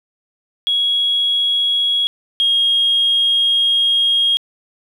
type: tone pair in turn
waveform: sine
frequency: 3325 / 3260 Hz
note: G#7 / G#7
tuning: +1 / -33 cents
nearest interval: unison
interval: 34 cents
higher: first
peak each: -13 / -11 dBFS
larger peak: second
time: 0.67-2.07 / 2.4-4.37 s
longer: second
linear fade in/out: 0 ms
effects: tanh soft clip ceiling -7 dBFS + 8-bit